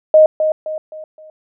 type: tone with echo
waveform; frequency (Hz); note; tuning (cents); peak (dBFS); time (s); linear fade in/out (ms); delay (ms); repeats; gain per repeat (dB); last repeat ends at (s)
sine; 622.3; D#5; 0; -4; 0.14-0.26; 2; 260; 4; -8; 1.3
effects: none